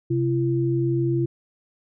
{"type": "tone pair together", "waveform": "sine", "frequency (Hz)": [131.3, 339], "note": ["C3", "E4"], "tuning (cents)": [6, 49], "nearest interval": "octave + major third", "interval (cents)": 1643, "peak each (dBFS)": -22, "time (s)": [0.1, 1.26], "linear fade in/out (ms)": 10, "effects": []}